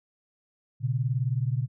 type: beating tone pair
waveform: sine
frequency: 120.1 / 139.1 Hz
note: B2 / C#3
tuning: -48 / +6 cents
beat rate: 19 Hz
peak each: -26 / -28 dBFS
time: 0.8-1.68 s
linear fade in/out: 50 ms
effects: none